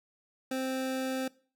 25% pulse tone, 261.7 Hz, C4, in tune, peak -27 dBFS, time 0.51-1.28 s, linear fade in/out 5 ms, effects noise-tail reverb RT60 0.4 s tail -21 dB re dry

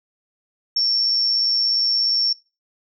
sine tone with amplitude modulation, 5450 Hz, F8, 43 cents flat, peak -14 dBFS, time 0.76-2.33 s, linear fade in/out 5 ms, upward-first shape sine, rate 117 Hz, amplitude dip 45%, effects noise-tail reverb RT60 0.3 s tail -23 dB re dry

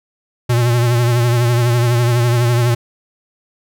square tone with vibrato, 120 Hz, B2, 49 cents flat, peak -12 dBFS, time 0.49-2.75 s, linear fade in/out 10 ms, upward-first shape triangle, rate 12 Hz, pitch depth 60 cents each way, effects none

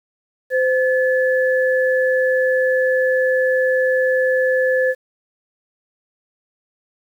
sine tone pair together, 514.8 / 1725 Hz, C5 / A6, -28 / -35 cents, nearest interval octave + major sixth, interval 2093 cents, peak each -15 / -20 dBFS, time 0.5-4.95 s, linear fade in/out 50 ms, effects 8-bit

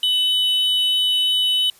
triangle tone pair together, 2999 / 3779 Hz, F#7 / A#7, +23 / +23 cents, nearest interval major third, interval 400 cents, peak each -15 / -23 dBFS, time 0.03-1.7 s, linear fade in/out 2 ms, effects white hiss -51 dBFS RMS until 1.79 s + resampled to 32000 Hz

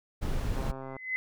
brown noise, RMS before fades -30 dBFS, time 0.21-0.72 s, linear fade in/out 20 ms
click train, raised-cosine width 1 ms, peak -27 dBFS, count 55, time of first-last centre 0.56-0.966 s, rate 133 Hz
sine tone with exponential growth, 2035 Hz, C7, 49 cents flat, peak -25 dBFS, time 0.82-1.16 s, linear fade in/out 0 ms, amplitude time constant 73 ms
effects none

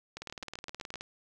two click trains, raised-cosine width 0.2 ms, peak -23 / -23 dBFS, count 7 / 16, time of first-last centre 0.17-0.94 / 0.22-1.009 s, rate 7.79 / 19 Hz, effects none

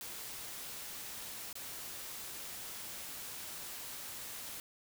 white noise with dropouts, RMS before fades -45 dBFS, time 0.01-4.6 s, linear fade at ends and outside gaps 1 ms, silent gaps 1.529-1.554 s, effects none

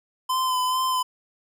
square tone with vibrato, 1022 Hz, C6, 41 cents flat, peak -22 dBFS, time 0.29-1.03 s, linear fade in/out 10 ms, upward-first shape sine, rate 2.3 Hz, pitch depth 24 cents each way, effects none

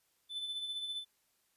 triangle tone with tremolo, 3514 Hz, A7, 3 cents flat, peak -34 dBFS, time 0.29-1.05 s, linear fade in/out 50 ms, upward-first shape sine, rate 15 Hz, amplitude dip 45%, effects white hiss -75 dBFS RMS until 1.56 s + resampled to 32000 Hz

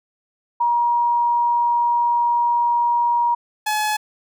sine / sawtooth tone pair in turn, 951 / 851.4 Hz, A#5 / G#5, +34 / +43 cents, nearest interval major second, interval 191 cents, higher first, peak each -15 dBFS, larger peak neither, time 0.6-3.35 / 3.66-3.97 s, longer first, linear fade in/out 10 ms, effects none

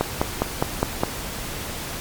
click train, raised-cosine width 1 ms, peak -4 dBFS, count 6, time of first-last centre 0.01-1.035 s, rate 4.88 Hz, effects pink hiss -31 dBFS RMS until 2 s + MP3 96 kbps

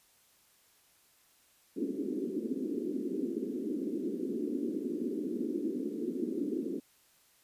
pink band-pass noise, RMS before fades -35 dBFS, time 1.76-6.8 s, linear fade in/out 10 ms, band 230 to 390 Hz, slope 48 dB/octave, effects white hiss -66 dBFS RMS until 7.43 s + resampled to 32000 Hz

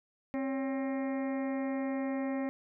harmonic tone with a mistuned harmonic, 266.2 Hz, C4, 30 cents sharp, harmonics 1 / 2 / 3 / 4 / 5 / 6 / 7 / 8 / 9, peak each -32 / -38 / -44 / -49 / -54 / -59 / -48 / -51 / -57 dBFS, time 0.34-2.49 s, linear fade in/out 0 ms, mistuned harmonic 2, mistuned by +71 cents, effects none

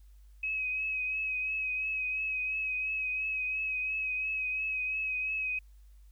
sine tone with vibrato, 2544 Hz, D#7, 38 cents sharp, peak -30 dBFS, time 0.43-5.59 s, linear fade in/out 5 ms, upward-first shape triangle, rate 2.9 Hz, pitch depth 36 cents each way, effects added 50 Hz sine -52 dBFS peak until 6.11 s + white hiss -73 dBFS RMS until 6.11 s

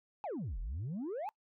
sine exponential two-way sweep, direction down then up, 894 to 37.61 to 894 Hz, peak -34 dBFS, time 0.24-1.29 s, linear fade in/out 0 ms, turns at 0.59 s, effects noise-tail reverb RT60 0.1 s tail -26 dB re dry + tanh soft clip ceiling -35 dBFS

